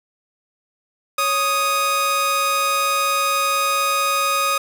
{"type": "tone pair together", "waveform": "sawtooth", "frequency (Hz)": [554.4, 1244.6], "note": ["C#5", "D#6"], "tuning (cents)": [0, 0], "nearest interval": "octave + major second", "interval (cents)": 1400, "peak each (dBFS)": [-22, -14], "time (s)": [1.18, 4.58], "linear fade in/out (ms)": 5, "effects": []}